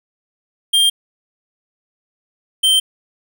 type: tone pair in turn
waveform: square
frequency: 3196 / 3123 Hz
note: G7 / G7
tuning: +33 / -7 cents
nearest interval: unison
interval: 40 cents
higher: first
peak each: -11 dBFS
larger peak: neither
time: 0.73-0.9 / 2.63-2.8 s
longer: neither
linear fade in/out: 10 ms
effects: none